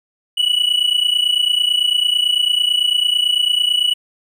triangle tone pair together, 2931 / 2960 Hz, F#7 / F#7, -17 / 0 cents, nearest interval unison, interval 17 cents, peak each -15 dBFS, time 0.37-3.94 s, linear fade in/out 10 ms, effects none

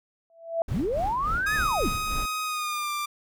sine tone with exponential growth, 664 Hz, E5, 12 cents sharp, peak -19 dBFS, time 0.3-0.62 s, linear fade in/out 1 ms, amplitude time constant 68 ms
brown noise with tremolo, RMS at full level -31 dBFS, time 0.68-2.26 s, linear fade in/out 5 ms, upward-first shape sine, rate 3.5 Hz, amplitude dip 65%
sine linear two-way sweep, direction up then down, 86.6 to 1788 to 154.3 Hz, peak -24 dBFS, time 0.71-1.89 s, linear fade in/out 5 ms, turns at 1.55 s
sawtooth tone with pitch glide, 1255 to 1184.6 Hz, D#6 to D6, +15 to +15 cents, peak -24 dBFS, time 1.46-3.06 s, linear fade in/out 10 ms, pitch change -100 cents, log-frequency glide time 2.45-2.91 s
effects none

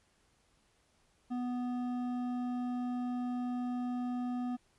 sine tone with hard clipping, 246.9 Hz, B3, in tune, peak -35 dBFS, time 1.3-4.57 s, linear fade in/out 20 ms, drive 9 dB, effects pink hiss -71 dBFS RMS until 4.78 s + resampled to 24000 Hz

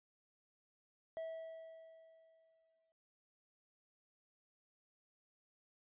triangle tone with exponential decay, 650 Hz, E5, 24 cents flat, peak -38 dBFS, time 1.17-2.92 s, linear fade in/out 0 ms, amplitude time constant 380 ms, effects resampled to 8000 Hz

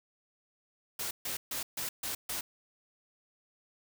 white noise bursts, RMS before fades -36 dBFS, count 6, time 0.99-2.41 s, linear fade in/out 5 ms, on 120 ms, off 140 ms, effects none

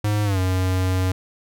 square tone with pitch glide, 104.7 to 92.74 Hz, G#2 to F#2, +15 to +5 cents, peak -19 dBFS, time 0.04-1.12 s, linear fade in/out 5 ms, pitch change -210 cents, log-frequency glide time 0.24-0.39 s, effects none

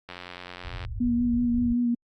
click train, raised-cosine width 0.3 ms, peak -22 dBFS, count 69, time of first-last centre 0.09-0.85 s, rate 89.5 Hz
pink low-pass noise, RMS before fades -35 dBFS, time 0.63-1.74 s, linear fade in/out 10 ms, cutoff 120 Hz, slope 96 dB/octave
sine tone with vibrato, 240 Hz, B3, 49 cents flat, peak -21 dBFS, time 1-1.95 s, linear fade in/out 10 ms, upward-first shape sine, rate 5.3 Hz, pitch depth 25 cents each way
effects Opus 48 kbps

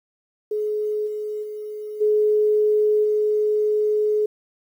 sine tone with level steps, 424 Hz, G#4, 36 cents sharp, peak -21 / -25 / -29 / -15 / -17 dBFS, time 0.51-4.26 s, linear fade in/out 5 ms, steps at 1.06 / 1.42 / 2 / 3.03 s, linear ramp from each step 20 ms, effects 9-bit

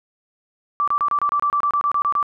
sine tone bursts, 1165 Hz, D6, 14 cents flat, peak -16 dBFS, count 14, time 0.8-2.228 s, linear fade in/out 0 ms, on 76 ms, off 28 ms, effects none

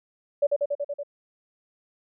sine tone with echo, 574 Hz, D5, 40 cents flat, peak -17 dBFS, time 0.42-0.47 s, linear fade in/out 10 ms, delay 94 ms, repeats 6, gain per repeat -2 dB, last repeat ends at 1.034 s, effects none

